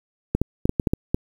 clicks, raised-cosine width 3 ms, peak -6 dBFS, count 8, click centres 0.35 / 0.416 / 0.655 / 0.694 / 0.798 / 0.872 / 0.935 / 1.145 s, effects 7-bit

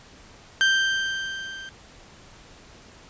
30% pulse tone with level ramp, 1568 Hz, G6, in tune, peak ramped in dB -13 to -34 dBFS, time 0.61-1.69 s, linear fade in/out 0 ms, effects pink hiss -49 dBFS RMS until 3.09 s + resampled to 16000 Hz

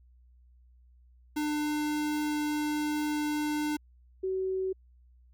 square / sine tone pair in turn, 299.8 / 377.7 Hz, D4 / F#4, +36 / +36 cents, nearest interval major third, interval 400 cents, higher second, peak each -29 / -28 dBFS, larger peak second, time 1.36-3.77 / 4.23-4.73 s, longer first, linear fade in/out 10 ms, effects added 61 Hz sine -56 dBFS peak until 5.33 s

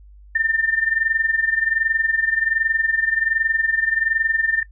sine tone with amplitude modulation, 1800 Hz, A6, 39 cents sharp, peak -14 dBFS, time 0.35-4.63 s, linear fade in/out 5 ms, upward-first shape sine, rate 21.3 Hz, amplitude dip 80%, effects noise-tail reverb RT60 0.1 s tail -20 dB re dry + added 50 Hz sine -42 dBFS peak until 4.71 s

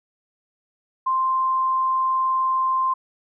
sine tone, 1046.5 Hz, C6, in tune, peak -18 dBFS, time 1.06-2.94 s, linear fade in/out 10 ms, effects none

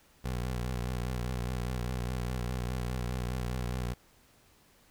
20% pulse tone with vibrato, 61.7 Hz, B1, 1 cent flat, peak -27 dBFS, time 0.24-3.94 s, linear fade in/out 10 ms, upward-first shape sine, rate 4.9 Hz, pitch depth 64 cents each way, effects pink hiss -63 dBFS RMS until 4.9 s

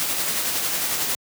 white noise with tremolo, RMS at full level -23 dBFS, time 0-1.15 s, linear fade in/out 0 ms, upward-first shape sine, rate 11 Hz, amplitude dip 30%, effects high-pass 100 Hz 12 dB/octave

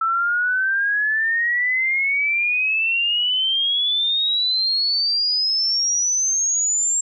sine exponential sweep, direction up, 1318.5 to 7500 Hz, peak -17 dBFS, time 0.01-7.01 s, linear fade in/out 5 ms, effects none

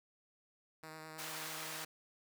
5% pulse tone with vibrato, 157.6 Hz, D#3, 23 cents sharp, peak -37 dBFS, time 0.83-1.85 s, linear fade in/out 2 ms, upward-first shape sine, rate 9.5 Hz, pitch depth 15 cents each way
pink high-pass noise, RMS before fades -45 dBFS, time 1.18-1.85 s, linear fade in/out 10 ms, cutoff 1000 Hz, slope 12 dB/octave
effects none

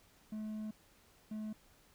triangle tone bursts at uneven times, 215.2 Hz, A3, 38 cents flat, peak -37 dBFS, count 2, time 0.32-0.71 / 1.31-1.53 s, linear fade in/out 5 ms, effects pink hiss -66 dBFS RMS until 1.94 s

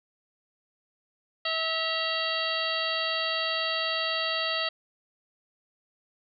harmonic tone with a mistuned harmonic, 648 Hz, E5, 30 cents flat, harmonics 1 / 2 / 3 / 4 / 5 / 6 / 7, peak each -34 / -34 / -34 / -34 / -34 / -34 / -34 dBFS, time 1.45-4.69 s, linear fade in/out 5 ms, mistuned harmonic 4, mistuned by +110 cents, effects none

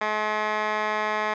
15% pulse tone with band-pass filter, 213.3 Hz, G#3, 46 cents sharp, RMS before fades -26 dBFS, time 0.01-1.34 s, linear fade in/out 5 ms, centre 1400 Hz, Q 2.7, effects resampled to 16000 Hz

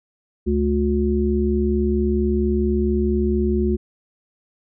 harmonic tone, 72.2 Hz, D2, 29 cents flat, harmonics 1 / 3 / 5, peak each -21 / -21 / -21 dBFS, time 0.46-3.77 s, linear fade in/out 20 ms, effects none

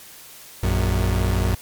35% pulse tone pair together, 58.43 / 92.5 Hz, A#1 / F#2, +5 / 0 cents, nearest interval minor sixth, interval 795 cents, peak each -19 dBFS, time 0.63-1.55 s, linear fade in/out 5 ms, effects white hiss -43 dBFS RMS until 1.61 s + MP3 96 kbps

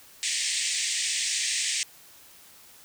white band-pass noise, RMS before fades -28 dBFS, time 0.23-1.83 s, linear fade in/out 0 ms, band 1800 to 8900 Hz, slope 96 dB/octave, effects white hiss -52 dBFS RMS until 2.84 s

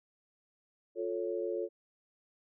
sine chord, F augmented, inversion none, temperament equal with one note detuned, 353.1 / 440 / 554.4 Hz, F4 / A4 / C#5, +19 / 0 / 0 cents, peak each -36 / -36 / -38 dBFS, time 0.95-1.69 s, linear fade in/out 50 ms, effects none

